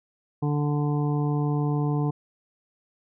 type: harmonic tone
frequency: 146.83 Hz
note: D3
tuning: in tune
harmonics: 1 / 2 / 3 / 5 / 6 / 7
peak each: -23 / -29 / -33 / -37 / -39 / -40 dBFS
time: 0.42-2.11 s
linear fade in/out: 10 ms
effects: none